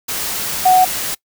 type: tone in noise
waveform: sine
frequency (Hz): 740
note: F#5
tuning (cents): 0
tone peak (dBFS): -7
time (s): 0.65-0.85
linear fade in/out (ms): 10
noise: white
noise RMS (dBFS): -22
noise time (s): 0.08-1.15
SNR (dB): +12
effects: noise-tail reverb RT60 0.1 s tail -23 dB re dry